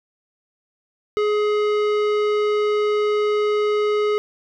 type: tone with tanh clipping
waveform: sine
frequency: 420 Hz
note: G#4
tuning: 19 cents sharp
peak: -19 dBFS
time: 1.17-4.18 s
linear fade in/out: 0 ms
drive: 16 dB
effects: none